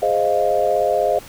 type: chord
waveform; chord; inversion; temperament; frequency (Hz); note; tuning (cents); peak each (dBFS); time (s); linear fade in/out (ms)
sine; F minor seventh; first; equal; 415.3 / 523.3 / 622.3 / 698.5; Ab4 / C5 / Eb5 / F5; 0 / 0 / 0 / 0; -23 / -21 / -19 / -20; 0.02-1.19; 5
effects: pink hiss -40 dBFS RMS until 1.28 s

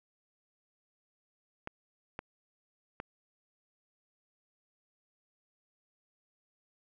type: clicks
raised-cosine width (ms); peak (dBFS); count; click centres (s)
0.5; -23; 3; 1.674 / 2.191 / 3.001
effects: none

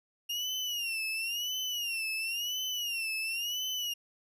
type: tone with vibrato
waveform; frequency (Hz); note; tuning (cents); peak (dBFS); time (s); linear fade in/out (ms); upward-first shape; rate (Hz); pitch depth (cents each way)
35% pulse; 2815; F7; +13; -30; 0.29-3.94; 10; sine; 0.96; 130
effects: resampled to 32000 Hz

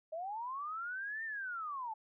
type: linear two-way sweep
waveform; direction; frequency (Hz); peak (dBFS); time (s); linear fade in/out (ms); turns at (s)
sine; up then down; 616 to 1828 to 846; -38; 0.12-1.94; 10; 1.24
effects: none

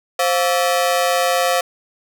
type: ring-modulated tone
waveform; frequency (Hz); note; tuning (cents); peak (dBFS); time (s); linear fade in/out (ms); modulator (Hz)
sawtooth; 616; D#5; -17; -8; 0.19-1.61; 5; 90.1
effects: none

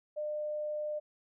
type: tone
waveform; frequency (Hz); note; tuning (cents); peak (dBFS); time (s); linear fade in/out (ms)
sine; 602; D5; +43; -33; 0.16-1; 20
effects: none

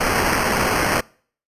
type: noise with sample-and-hold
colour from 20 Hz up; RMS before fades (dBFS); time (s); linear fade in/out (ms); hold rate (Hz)
white; -19; 0-1.01; 10; 3675
effects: noise-tail reverb RT60 0.5 s tail -25 dB re dry + resampled to 32000 Hz

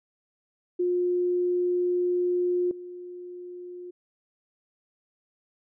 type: tone with level steps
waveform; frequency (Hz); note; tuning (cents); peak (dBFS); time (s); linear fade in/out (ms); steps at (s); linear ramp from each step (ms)
sine; 356.6; F4; +36; -22 / -37; 0.79-3.91; 10; 2.71; 2
effects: none

